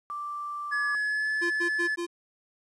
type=tone; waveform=sine; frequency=1174.7 Hz; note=D6; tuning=in tune; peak=-32 dBFS; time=0.1-0.95 s; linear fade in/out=0 ms
type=tone with pitch glide; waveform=triangle; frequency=1700 to 1727.7 Hz; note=G#6 to A6; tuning=+40 to -32 cents; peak=-24 dBFS; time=0.71-1.96 s; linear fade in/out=20 ms; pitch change=+28 cents; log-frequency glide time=1.04-1.29 s
type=tone bursts; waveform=square; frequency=345.1 Hz; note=F4; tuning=21 cents flat; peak=-30 dBFS; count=4; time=1.41-2.067 s; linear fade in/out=20 ms; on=96 ms; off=91 ms
effects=resampled to 24000 Hz + 10-bit